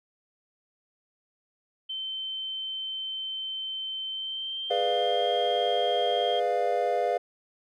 sine tone with pitch glide, 3092 to 3212 Hz, G7 to G7, -24 to +41 cents, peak -31 dBFS, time 1.89-6.4 s, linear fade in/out 10 ms, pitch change +65 cents, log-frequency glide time 4.09-5.28 s
triangle chord, G# diminished seventh, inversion none, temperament equal with one note detuned, 415.3 / 493.9 / 595.2 / 698.5 Hz, G#4 / B4 / D5 / F5, 0 / 0 / +23 / 0 cents, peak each -30 / -27 / -29 / -25 dBFS, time 4.7-7.18 s, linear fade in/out 10 ms
effects none

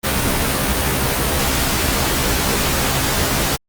pink noise with comb filter, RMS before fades -18 dBFS, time 0.03-3.57 s, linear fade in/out 20 ms, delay 15 ms, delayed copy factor +0.7, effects Opus 32 kbps

